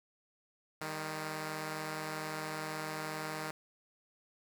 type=tone pair together; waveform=5% pulse; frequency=155.56 / 199.36 Hz; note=D#3 / G3; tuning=0 / +29 cents; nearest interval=major third; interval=429 cents; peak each=-27 / -34 dBFS; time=0.81-3.51 s; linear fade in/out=2 ms; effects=none